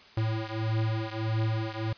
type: beating tone pair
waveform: square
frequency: 110 / 111.6 Hz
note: A2 / A2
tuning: 0 / +25 cents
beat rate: 1.6 Hz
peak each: -30 / -32 dBFS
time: 0.17-1.93 s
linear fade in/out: 5 ms
effects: white hiss -53 dBFS RMS until 1.97 s + resampled to 11025 Hz